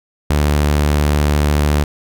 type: tone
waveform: sawtooth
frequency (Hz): 73.8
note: D2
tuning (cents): +9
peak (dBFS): -8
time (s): 0.3-1.84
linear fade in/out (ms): 5
effects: none